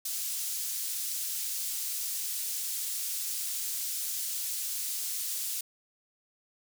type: high-pass noise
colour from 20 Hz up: pink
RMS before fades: -34 dBFS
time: 0.05-5.61 s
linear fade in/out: 5 ms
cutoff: 6500 Hz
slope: 12 dB/octave
effects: none